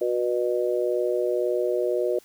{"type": "harmonic tone", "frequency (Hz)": 121.9, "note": "B2", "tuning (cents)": -22, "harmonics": [3, 4, 5], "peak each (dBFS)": [-25, -26, -27], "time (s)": [0.01, 2.19], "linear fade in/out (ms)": 5, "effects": ["white hiss -56 dBFS RMS until 2.24 s"]}